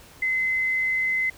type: tone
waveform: sine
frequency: 2050 Hz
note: C7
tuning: 36 cents flat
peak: -21 dBFS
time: 0.22-1.3 s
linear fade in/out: 5 ms
effects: pink hiss -49 dBFS RMS until 1.37 s